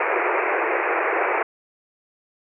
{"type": "band-pass noise", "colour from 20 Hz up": "pink", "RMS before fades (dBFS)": -22, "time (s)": [0, 1.43], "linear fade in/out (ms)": 5, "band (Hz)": [340, 2500], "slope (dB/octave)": 96, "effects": []}